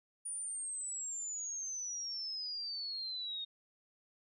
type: exponential sweep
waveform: sine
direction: down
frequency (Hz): 9570 to 3691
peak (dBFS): -38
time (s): 0.25-3.45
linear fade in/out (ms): 10
effects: none